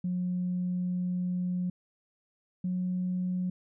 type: tone pair in turn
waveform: sine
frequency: 180 / 181.99 Hz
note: F#3 / F#3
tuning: -47 / -28 cents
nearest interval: unison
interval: 19 cents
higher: second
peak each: -27 dBFS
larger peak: neither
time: 0.04-1.7 / 2.64-3.5 s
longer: first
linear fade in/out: 5 ms
effects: tanh soft clip ceiling -23 dBFS